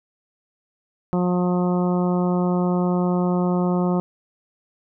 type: harmonic tone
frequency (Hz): 179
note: F3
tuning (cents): +43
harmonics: 1 / 2 / 3 / 4 / 5 / 6 / 7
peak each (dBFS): -19 / -25 / -29 / -31 / -33 / -35 / -36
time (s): 1.13-4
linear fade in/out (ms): 0
effects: none